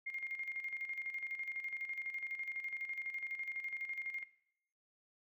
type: tone with tremolo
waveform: sine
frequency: 2127 Hz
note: C7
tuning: 28 cents sharp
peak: -38 dBFS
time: 0.06-4.24 s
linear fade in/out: 10 ms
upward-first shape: square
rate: 12 Hz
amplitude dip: 65%
effects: noise-tail reverb RT60 0.7 s tail -17 dB re dry